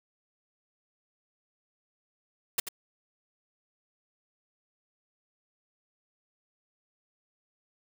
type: noise with echo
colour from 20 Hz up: white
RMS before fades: -26 dBFS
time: 2.58-2.6 s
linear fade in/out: 5 ms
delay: 87 ms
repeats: 1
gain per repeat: -10 dB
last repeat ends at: 2.687 s
effects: none